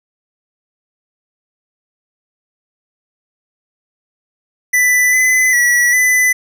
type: tone with pitch steps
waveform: square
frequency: 1988 / 2019 / 1939 / 2003 Hz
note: B6 / B6 / B6 / B6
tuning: +11 / +38 / -32 / +24 cents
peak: -10 dBFS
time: 4.73-6.33 s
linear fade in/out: 10 ms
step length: 400 ms
effects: none